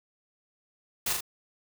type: noise with echo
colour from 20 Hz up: white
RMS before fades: -29 dBFS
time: 1.06-1.13 s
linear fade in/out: 5 ms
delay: 39 ms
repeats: 2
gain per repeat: -3 dB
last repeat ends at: 1.208 s
effects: none